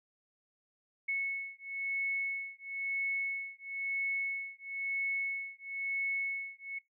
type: beating tone pair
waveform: sine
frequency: 2201 / 2202 Hz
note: C#7 / C#7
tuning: -13 / -12 cents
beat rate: 1 Hz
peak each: -36 / -36 dBFS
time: 1.08-6.79 s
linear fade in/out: 10 ms
effects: noise-tail reverb RT60 0.2 s tail -23 dB re dry